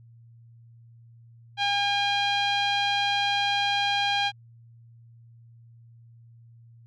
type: tone with low-pass filter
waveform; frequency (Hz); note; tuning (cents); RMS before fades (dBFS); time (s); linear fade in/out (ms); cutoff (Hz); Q
sawtooth; 808; G#5; -48; -25; 1.57-4.32; 50; 3500; 3.6
effects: added 116 Hz sine -49 dBFS peak until 6.86 s